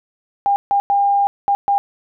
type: tone bursts at uneven times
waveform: sine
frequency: 803 Hz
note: G5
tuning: 41 cents sharp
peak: -12 dBFS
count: 5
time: 0.46-0.56 / 0.71-0.8 / 0.9-1.27 / 1.48-1.55 / 1.68-1.78 s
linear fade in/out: 0 ms
effects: none